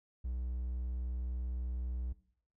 triangle tone, 61.8 Hz, B1, 2 cents sharp, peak -33 dBFS, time 0.24-2.13 s, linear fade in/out 10 ms, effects noise-tail reverb RT60 0.6 s tail -18 dB re dry

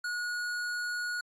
sine tone with hard clipping, 1451 Hz, F#6, 34 cents flat, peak -33 dBFS, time 0.04-1.21 s, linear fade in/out 5 ms, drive 18 dB, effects low-pass 10000 Hz 12 dB/octave + AAC 64 kbps

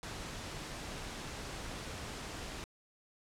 pink noise, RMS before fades -43 dBFS, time 0.03-2.64 s, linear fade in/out 0 ms, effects low-pass 8000 Hz 12 dB/octave

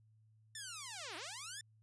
5% pulse linear two-way sweep, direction down then up, 1802 to 296.9 to 1802 Hz, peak -33 dBFS, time 0.55-1.61 s, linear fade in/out 2 ms, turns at 1.16 s, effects added 109 Hz sine -65 dBFS peak until 1.82 s + resampled to 22050 Hz

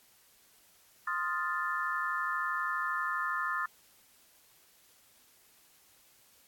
sine chord, F dominant seventh, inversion second, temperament equal, 1046.5 / 1244.5 / 1396.9 / 1760 Hz, C6 / Eb6 / F6 / A6, 0 / 0 / 0 / 0 cents, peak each -37 / -35 / -37 / -35 dBFS, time 1.07-3.66 s, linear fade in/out 5 ms, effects white hiss -63 dBFS RMS until 6.47 s + AAC 64 kbps

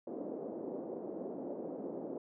pink band-pass noise, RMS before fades -42 dBFS, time 0.07-2.18 s, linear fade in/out 2 ms, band 250 to 570 Hz, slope 24 dB/octave, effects none

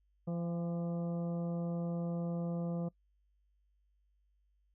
harmonic tone with a mistuned harmonic, 170.9 Hz, F3, 37 cents flat, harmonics 1 / 2 / 3 / 4 / 5 / 6 / 7, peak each -34 / -47 / -43 / -50 / -58 / -61 / -59 dBFS, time 0.27-2.89 s, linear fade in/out 10 ms, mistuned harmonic 5, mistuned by -46 cents, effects noise-tail reverb RT60 0.1 s tail -23 dB re dry + added 50 Hz sine -70 dBFS peak until 4.74 s

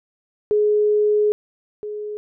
sine tone pair in turn, 420.1 / 420.1 Hz, G#4 / G#4, +20 / +20 cents, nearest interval unison, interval 0 cents, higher neither, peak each -14 / -26 dBFS, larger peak first, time 0.51-1.32 / 1.83-2.17 s, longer first, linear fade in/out 0 ms, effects none

